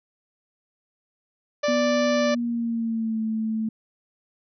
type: harmonic tone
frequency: 587.3 Hz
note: D5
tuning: in tune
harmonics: 1 / 2 / 3 / 4 / 5 / 6 / 7 / 8 / 9 / 10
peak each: -21 / -31 / -32 / -35 / -39 / -41 / -39 / -41 / -42 / -40 dBFS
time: 1.63-2.35 s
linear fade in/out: 10 ms
type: tone with pitch glide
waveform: sine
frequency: 244.6 to 220.4 Hz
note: B3 to A3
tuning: -16 to +3 cents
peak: -23 dBFS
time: 1.68-3.69 s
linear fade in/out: 5 ms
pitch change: -181 cents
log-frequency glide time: 2.1-3.21 s
effects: none